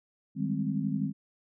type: chord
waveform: sine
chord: Ab major seventh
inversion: second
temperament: equal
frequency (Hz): 155.56 / 196 / 207.7 / 261.6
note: Eb3 / G3 / Ab3 / C4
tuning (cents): 0 / 0 / 0 / 0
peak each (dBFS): -33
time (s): 0.35-1.13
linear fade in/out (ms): 50
effects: none